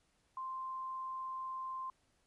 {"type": "tone", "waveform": "sine", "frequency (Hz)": 1046, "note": "C6", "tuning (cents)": -1, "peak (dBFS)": -39, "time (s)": [0.37, 1.9], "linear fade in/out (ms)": 2, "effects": ["pink hiss -75 dBFS RMS until 2.26 s", "resampled to 24000 Hz"]}